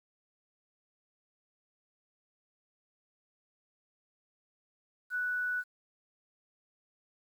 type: tone with quantisation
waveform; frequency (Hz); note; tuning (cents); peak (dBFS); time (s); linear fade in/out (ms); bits
sine; 1480; F#6; 0; -30; 5.1-5.64; 50; 10
effects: none